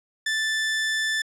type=tone; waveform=sawtooth; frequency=1760 Hz; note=A6; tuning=in tune; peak=-19 dBFS; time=0.26-1.22 s; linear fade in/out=5 ms; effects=low-pass 8000 Hz 12 dB/octave